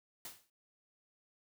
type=noise with exponential decay; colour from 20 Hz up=white; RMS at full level=-43 dBFS; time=0.25-0.5 s; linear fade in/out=2 ms; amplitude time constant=54 ms; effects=none